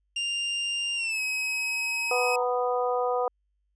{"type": "tone with pitch glide", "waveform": "40% pulse", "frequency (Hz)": [2794, 2547], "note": ["F7", "D#7"], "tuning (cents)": [0, 40], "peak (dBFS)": -26, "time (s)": [0.16, 2.36], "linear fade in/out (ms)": 5, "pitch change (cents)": -160, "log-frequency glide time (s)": [0.96, 1.21]}
{"type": "tone with exponential growth", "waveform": "sine", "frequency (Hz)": 932.3, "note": "A#5", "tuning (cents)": 0, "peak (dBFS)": -33, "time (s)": [0.31, 2.43], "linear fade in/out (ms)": 2, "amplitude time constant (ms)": 460}
{"type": "harmonic tone", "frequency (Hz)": 247.5, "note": "B3", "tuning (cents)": 4, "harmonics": [2, 3, 4, 5], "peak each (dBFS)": [-26, -29, -33, -33], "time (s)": [2.11, 3.28], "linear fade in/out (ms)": 2}
{"effects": ["added 50 Hz sine -70 dBFS peak until 3.75 s", "resampled to 22050 Hz"]}